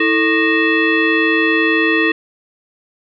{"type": "tone with frequency modulation", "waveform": "sine", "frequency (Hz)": 1093, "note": "C#6", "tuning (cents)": -25, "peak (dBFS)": -11, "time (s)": [0, 2.12], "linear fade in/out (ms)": 5, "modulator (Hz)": 768, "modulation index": 2.1, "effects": []}